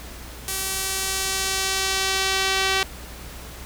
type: tone with band-pass filter sweep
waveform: sawtooth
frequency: 383.9 Hz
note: G4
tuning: 36 cents flat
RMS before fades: -24 dBFS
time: 0.48-2.83 s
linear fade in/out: 0 ms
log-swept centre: 11000 to 3300 Hz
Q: 0.79
effects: added 60 Hz sine -39 dBFS peak until 3.65 s + pink hiss -40 dBFS RMS until 3.65 s